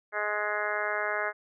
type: harmonic tone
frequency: 209.3 Hz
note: G#3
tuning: 14 cents sharp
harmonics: 2 / 3 / 4 / 5 / 6 / 7 / 8 / 9 / 10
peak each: -38 / -34 / -38 / -39 / -36 / -35 / -34 / -40 / -38 dBFS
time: 0.12-1.33 s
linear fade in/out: 50 ms
effects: none